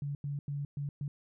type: tone bursts at uneven times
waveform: sine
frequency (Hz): 142.8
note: D3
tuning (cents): -48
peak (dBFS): -33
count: 5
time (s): 0.02-0.15 / 0.24-0.39 / 0.48-0.65 / 0.77-0.89 / 1.01-1.08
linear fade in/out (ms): 2
effects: none